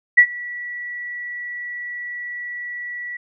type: tone with ADSR envelope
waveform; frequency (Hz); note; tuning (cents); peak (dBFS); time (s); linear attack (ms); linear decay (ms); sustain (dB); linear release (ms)
sine; 1946; B6; -26; -4; 0.17-3.17; 15; 72; -23; 6
effects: none